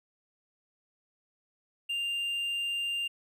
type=tone; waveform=triangle; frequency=2794 Hz; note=F7; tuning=in tune; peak=-28 dBFS; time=1.89-3.08 s; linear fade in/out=10 ms; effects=none

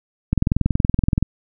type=click train; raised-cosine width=5 ms; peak=-4 dBFS; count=20; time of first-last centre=0.33-1.226 s; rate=21.2 Hz; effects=none

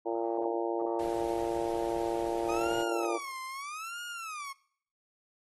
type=harmonic tone; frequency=114.9 Hz; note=A#2; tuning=25 cents flat; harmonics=3 / 4 / 5 / 6 / 7 / 8; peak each=-33 / -35 / -37 / -39 / -40 / -41 dBFS; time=0.05-3.18 s; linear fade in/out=20 ms
type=noise; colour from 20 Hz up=pink; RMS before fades=-48 dBFS; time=0.99-2.83 s; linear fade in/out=5 ms
type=tone with vibrato; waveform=30% pulse; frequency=1220 Hz; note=D#6; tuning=34 cents flat; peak=-35 dBFS; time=2.48-4.53 s; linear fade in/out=20 ms; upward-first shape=sine; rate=0.8 Hz; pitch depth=270 cents each way
type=clicks; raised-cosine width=0.3 ms; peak=-37 dBFS; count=2; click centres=3.034 / 3.047 s
effects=noise-tail reverb RT60 0.6 s tail -22 dB re dry + AAC 32 kbps

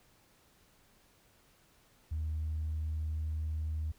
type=tone; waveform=sine; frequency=78 Hz; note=D#2; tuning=5 cents sharp; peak=-31 dBFS; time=2.11-3.92 s; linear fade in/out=10 ms; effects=tanh soft clip ceiling -29 dBFS + pink hiss -66 dBFS RMS until 3.98 s

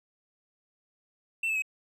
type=tone with pitch steps; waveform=triangle; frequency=2683 / 2614 / 2547 Hz; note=E7 / E7 / D#7; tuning=+30 / -15 / +40 cents; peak=-25 dBFS; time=1.43-1.622 s; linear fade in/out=5 ms; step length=64 ms; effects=none

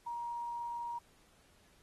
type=tone with quantisation; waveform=sine; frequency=946 Hz; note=A#5; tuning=25 cents sharp; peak=-37 dBFS; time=0.06-0.99 s; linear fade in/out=10 ms; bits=11; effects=pink hiss -67 dBFS RMS until 1.82 s + AAC 32 kbps

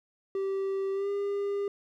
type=tone with pitch glide; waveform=triangle; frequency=388.8 to 402.3 Hz; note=G4 to G4; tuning=-14 to +45 cents; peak=-26 dBFS; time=0.35-1.68 s; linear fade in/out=2 ms; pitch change=+59 cents; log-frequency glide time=0.93-1.09 s; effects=none

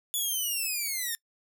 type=linear sweep; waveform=5% pulse; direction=down; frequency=3458 to 1789 Hz; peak=-20 dBFS; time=0.14-1.15 s; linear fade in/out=0 ms; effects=noise-tail reverb RT60 0.1 s tail -24 dB re dry

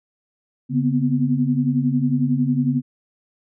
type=tone cluster; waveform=sine; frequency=141.7 / 242.7 / 253.7 Hz; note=C#3 / B3 / B3; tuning=+38 / -30 / +47 cents; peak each=-21 dBFS; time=0.69-2.82 s; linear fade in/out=50 ms; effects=none

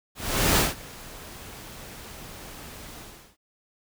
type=noise with ADSR envelope; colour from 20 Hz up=pink; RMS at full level=-19 dBFS; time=0.15-3.37 s; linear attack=420 ms; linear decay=170 ms; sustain=-23 dB; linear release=380 ms; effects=none

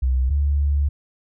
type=tone pair in turn; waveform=sine; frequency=64.2 / 71.67 Hz; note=C2 / D2; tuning=-32 / -42 cents; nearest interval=major second; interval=190 cents; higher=second; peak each=-16 dBFS; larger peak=neither; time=0.02-0.3 / 0.3-0.89 s; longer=second; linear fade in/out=10 ms; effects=none

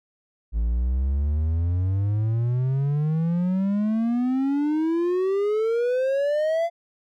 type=exponential sweep; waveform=triangle; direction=up; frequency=53.7 to 688 Hz; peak=-18 dBFS; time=0.52-6.7 s; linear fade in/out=50 ms; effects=none

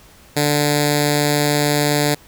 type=tone with notch filter; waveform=5% pulse; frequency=146.83 Hz; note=D3; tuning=in tune; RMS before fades=-17 dBFS; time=0.36-2.15 s; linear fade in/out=10 ms; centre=1200 Hz; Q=0.75; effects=pink hiss -47 dBFS RMS until 2.27 s

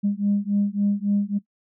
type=beating tone pair; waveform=sine; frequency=201.2 / 204.8 Hz; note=G3 / G#3; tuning=+45 / -24 cents; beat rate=3.6 Hz; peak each=-22 dBFS; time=0.03-1.39 s; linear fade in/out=20 ms; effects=noise-tail reverb RT60 0.1 s tail -18 dB re dry + tanh soft clip ceiling -13 dBFS

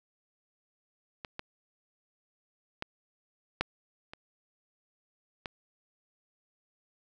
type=clicks; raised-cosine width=0.3 ms; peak=-23 / -21 / -18 / -11 / -27 / -20 dBFS; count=6; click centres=1.248 / 1.394 / 2.824 / 3.61 / 4.135 / 5.458 s; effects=none

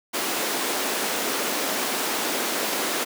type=high-pass noise; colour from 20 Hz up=pink; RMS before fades=-26 dBFS; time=0.13-3.05 s; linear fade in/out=20 ms; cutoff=260 Hz; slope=24 dB/octave; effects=none

